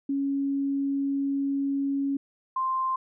sine tone pair in turn, 277.2 / 1046.6 Hz, C#4 / C6, 0 / 0 cents, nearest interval octave + major seventh, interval 2300 cents, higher second, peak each -24 dBFS, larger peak neither, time 0.09-2.17 / 2.56-2.96 s, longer first, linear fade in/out 5 ms, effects none

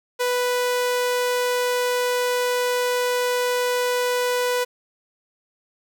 sawtooth tone, 493.9 Hz, B4, in tune, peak -16 dBFS, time 0.19-4.65 s, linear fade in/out 20 ms, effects 9-bit

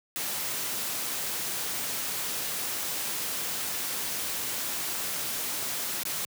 white noise with dropouts, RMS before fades -32 dBFS, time 0.16-6.25 s, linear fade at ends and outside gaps 0 ms, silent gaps 6.033-6.053 s, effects high-pass 100 Hz 12 dB/octave

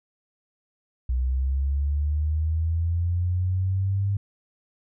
sine linear sweep, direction up, 61.7 to 100.5 Hz, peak -21 dBFS, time 1.09-4.17 s, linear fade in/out 5 ms, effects none

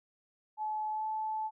sine tone with pitch glide, 859 to 869.5 Hz, A5 to A5, -42 to -21 cents, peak -32 dBFS, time 0.57-1.51 s, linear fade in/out 50 ms, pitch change +21 cents, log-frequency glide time 0.91-1.05 s, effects none

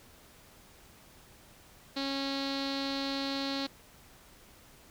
sawtooth tone with low-pass filter, 274.4 Hz, C#4, 17 cents flat, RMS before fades -34 dBFS, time 1.96-3.67 s, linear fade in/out 10 ms, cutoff 4200 Hz, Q 6.8, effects pink hiss -57 dBFS RMS until 4.9 s

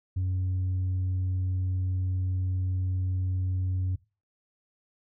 sine tone, 92.5 Hz, F#2, in tune, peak -23 dBFS, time 0.16-3.96 s, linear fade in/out 10 ms, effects noise-tail reverb RT60 0.3 s tail -21 dB re dry + tanh soft clip ceiling -24 dBFS

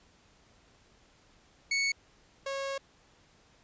sawtooth tone pair in turn, 2217 / 547.4 Hz, C#7 / C#5, 0 / -22 cents, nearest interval 2 octaves, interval 2422 cents, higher first, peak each -23 / -29 dBFS, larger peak first, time 1.71-1.92 / 2.46-2.78 s, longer second, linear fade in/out 5 ms, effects pink hiss -63 dBFS RMS until 3.63 s + resampled to 16000 Hz

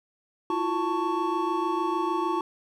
triangle tone cluster, 330.9 / 357.5 / 886 / 1112 Hz, E4 / F4 / A5 / C#6, +7 / +41 / +12 / +5 cents, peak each -28 dBFS, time 0.5-2.41 s, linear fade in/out 2 ms, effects none

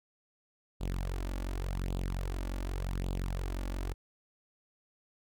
sawtooth tone with flanger, 45.71 Hz, F#1, 20 cents flat, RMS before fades -35 dBFS, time 0.8-3.94 s, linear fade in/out 20 ms, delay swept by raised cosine 0.25 to 3.55 ms, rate 0.87 Hz, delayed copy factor +0.7, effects none

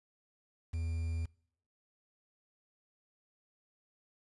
triangle tone with quantisation, 82.41 Hz, E2, in tune, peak -31 dBFS, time 0.73-1.26 s, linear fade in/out 10 ms, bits 9, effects noise-tail reverb RT60 0.6 s tail -24 dB re dry + resampled to 24000 Hz

